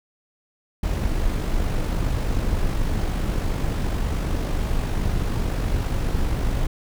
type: noise with amplitude modulation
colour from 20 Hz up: brown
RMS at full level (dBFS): -21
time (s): 0.83-6.67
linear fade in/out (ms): 5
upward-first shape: sine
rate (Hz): 49.5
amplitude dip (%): 35
effects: none